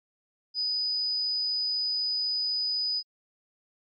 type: tone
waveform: sine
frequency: 4978 Hz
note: D#8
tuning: in tune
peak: -26 dBFS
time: 0.54-3.03 s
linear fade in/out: 50 ms
effects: AAC 32 kbps